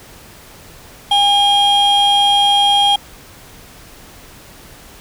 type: tone pair together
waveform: triangle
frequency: 810 / 3240 Hz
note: G#5 / G#7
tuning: -43 / -43 cents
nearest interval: 2 octaves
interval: 2400 cents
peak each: -10 dBFS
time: 1.11-2.96 s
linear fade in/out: 5 ms
effects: tanh soft clip ceiling -2 dBFS + pink hiss -40 dBFS RMS until 5 s